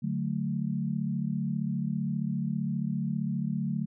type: chord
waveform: sine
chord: D major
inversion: none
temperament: equal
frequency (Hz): 146.83 / 185 / 220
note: D3 / F#3 / A3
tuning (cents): 0 / 0 / 0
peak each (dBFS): -32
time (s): 0.02-3.86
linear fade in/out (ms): 20
effects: none